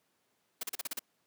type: noise bursts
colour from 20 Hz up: white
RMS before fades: -36 dBFS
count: 7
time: 0.61-0.993 s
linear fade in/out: 5 ms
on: 23 ms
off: 37 ms
effects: pink hiss -75 dBFS RMS until 1.26 s + high-pass 200 Hz 12 dB/octave